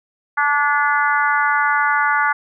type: harmonic tone with a mistuned harmonic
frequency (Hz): 290.5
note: D4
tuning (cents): -19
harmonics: 3 / 4 / 5 / 6 / 7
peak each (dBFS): -20 / -20 / -18 / -23 / -26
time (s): 0.37-2.33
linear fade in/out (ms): 10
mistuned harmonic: 6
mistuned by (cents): -22
effects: none